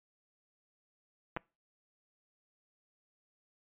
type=clicks; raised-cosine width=0.5 ms; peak=-21 dBFS; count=2; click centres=1.365 / 1.371 s; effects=noise-tail reverb RT60 0.3 s tail -25 dB re dry + resampled to 8000 Hz